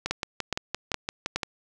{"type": "two click trains", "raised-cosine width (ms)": 0.2, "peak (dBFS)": [-9, -11], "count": [4, 9], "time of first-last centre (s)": [[0.11, 1.36], [0.06, 1.432]], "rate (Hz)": [2.4, 5.83], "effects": []}